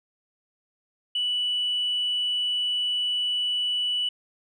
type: tone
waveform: sine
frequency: 2960 Hz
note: F#7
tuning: in tune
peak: -22 dBFS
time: 1.15-4.09 s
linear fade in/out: 5 ms
effects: tanh soft clip ceiling -19 dBFS